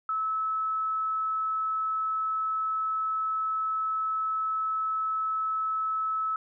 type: tone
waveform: sine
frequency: 1300 Hz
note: E6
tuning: 24 cents flat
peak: -26 dBFS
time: 0.09-6.36 s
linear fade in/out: 2 ms
effects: none